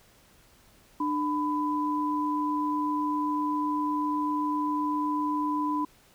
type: tone pair together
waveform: sine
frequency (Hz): 298.7 / 1000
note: D4 / B5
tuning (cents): +29 / +21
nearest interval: octave + major sixth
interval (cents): 2092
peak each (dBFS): -28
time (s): 1-5.85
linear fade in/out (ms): 5
effects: pink hiss -59 dBFS RMS until 6.14 s